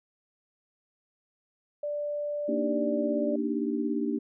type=tone; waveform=sine; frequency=587.3 Hz; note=D5; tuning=in tune; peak=-29 dBFS; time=1.83-3.36 s; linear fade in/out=5 ms
type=chord; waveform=sine; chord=Eb major seventh; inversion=second; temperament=equal; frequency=233.1 / 293.7 / 311.1 / 392 Hz; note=Bb3 / D4 / Eb4 / G4; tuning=0 / 0 / 0 / 0 cents; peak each=-31 / -30 / -35 / -34 dBFS; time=2.48-4.19 s; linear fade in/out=10 ms
effects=none